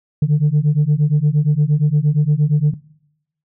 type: beating tone pair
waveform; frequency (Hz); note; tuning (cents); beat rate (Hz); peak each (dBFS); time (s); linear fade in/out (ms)
sine; 144.8 / 153.4; D3 / D#3; -24 / -24; 8.6; -13; 0.22-2.74; 5
effects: noise-tail reverb RT60 0.8 s tail -22 dB re dry + tanh soft clip ceiling -8 dBFS